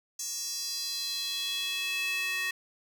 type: tone with high-pass filter sweep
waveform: square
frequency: 372.2 Hz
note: F#4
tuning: 10 cents sharp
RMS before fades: -33 dBFS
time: 0.19-2.51 s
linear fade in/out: 5 ms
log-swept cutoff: 6300 to 2100 Hz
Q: 3.9
effects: none